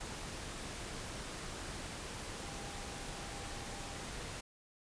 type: tone in noise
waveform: sine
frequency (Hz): 799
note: G5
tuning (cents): +33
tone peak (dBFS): -54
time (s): 2.42-4.05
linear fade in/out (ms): 10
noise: pink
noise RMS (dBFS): -44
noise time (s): 0-4.41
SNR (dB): -13
effects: resampled to 22050 Hz